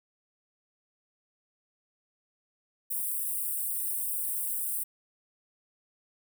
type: high-pass noise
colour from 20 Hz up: white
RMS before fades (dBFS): -32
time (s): 2.9-4.84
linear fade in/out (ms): 10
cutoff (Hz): 8300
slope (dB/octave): 96
effects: none